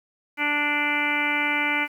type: harmonic tone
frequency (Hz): 293.7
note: D4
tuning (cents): 0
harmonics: 1 / 2 / 3 / 4 / 5 / 6 / 7 / 8 / 9 / 10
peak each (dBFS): -31 / -38 / -30 / -36 / -29 / -37 / -26 / -26 / -38 / -36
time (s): 0.37-1.88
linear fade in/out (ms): 50
effects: 9-bit